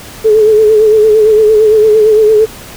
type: tone with vibrato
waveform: sine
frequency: 431.3 Hz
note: A4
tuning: 35 cents flat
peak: -3 dBFS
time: 0.24-2.46 s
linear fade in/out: 20 ms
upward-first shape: sine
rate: 8.8 Hz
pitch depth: 48 cents each way
effects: pink hiss -30 dBFS RMS until 2.76 s